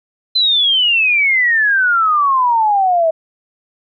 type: exponential sweep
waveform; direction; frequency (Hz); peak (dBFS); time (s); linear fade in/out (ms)
sine; down; 4089 to 634; -10; 0.35-3.11; 10
effects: none